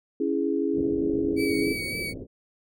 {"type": "chord", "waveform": "sine", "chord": "C# minor", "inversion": "none", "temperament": "equal", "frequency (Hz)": [277.2, 329.6, 415.3], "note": ["C#4", "E4", "G#4"], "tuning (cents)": [0, 0, 0], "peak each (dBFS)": -27, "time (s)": [0.2, 1.73], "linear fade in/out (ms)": 5}
{"type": "low-pass noise", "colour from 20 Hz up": "white", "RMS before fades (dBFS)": -36, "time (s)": [0.73, 2.27], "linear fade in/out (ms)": 50, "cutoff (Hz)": 500, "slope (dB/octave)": 48}
{"type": "tone with vibrato", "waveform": "35% pulse", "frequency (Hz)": 2269, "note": "C#7", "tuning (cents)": 40, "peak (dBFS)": -28, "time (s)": [1.36, 2.14], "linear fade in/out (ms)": 50, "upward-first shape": "sine", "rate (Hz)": 3.6, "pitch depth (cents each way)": 25}
{"effects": []}